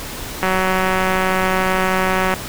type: click train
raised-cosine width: 0.5 ms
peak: -3 dBFS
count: 358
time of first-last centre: 0.43-2.339 s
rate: 187 Hz
effects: pink hiss -29 dBFS RMS until 2.48 s